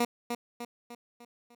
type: tone with echo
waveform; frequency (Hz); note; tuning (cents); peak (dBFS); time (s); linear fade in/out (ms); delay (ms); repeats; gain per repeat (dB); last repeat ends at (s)
15% pulse; 238.8; A#3; +42; -18; 0-0.05; 5; 300; 5; -6; 1.55
effects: none